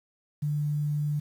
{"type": "tone with quantisation", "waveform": "sine", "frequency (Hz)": 148, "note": "D3", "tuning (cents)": 14, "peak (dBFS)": -25, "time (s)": [0.42, 1.2], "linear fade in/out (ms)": 10, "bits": 9, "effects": []}